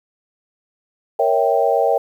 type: chord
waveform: sine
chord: A# diminished seventh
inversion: none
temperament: equal with one note detuned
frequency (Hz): 466.2 / 554.4 / 650.9 / 784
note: A#4 / C#5 / E5 / G5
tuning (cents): 0 / 0 / -22 / 0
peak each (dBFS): -19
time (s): 1.19-1.98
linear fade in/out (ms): 5
effects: 8-bit